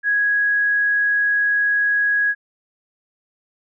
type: tone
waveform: sine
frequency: 1661.2 Hz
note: G#6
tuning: in tune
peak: -15 dBFS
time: 0.03-2.35 s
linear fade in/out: 50 ms
effects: none